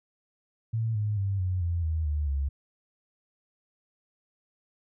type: tone with pitch steps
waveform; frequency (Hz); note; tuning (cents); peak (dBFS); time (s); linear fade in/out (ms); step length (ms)
sine; 112.9 / 105.34 / 98.29 / 91.7 / 85.56 / 79.83 / 74.49 / 69.5; A2 / G#2 / G2 / F#2 / F2 / D#2 / D2 / C#2; +45 / +25 / +5 / -15 / -35 / +45 / +25 / +5; -25; 0.73-2.49; 10; 220
effects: none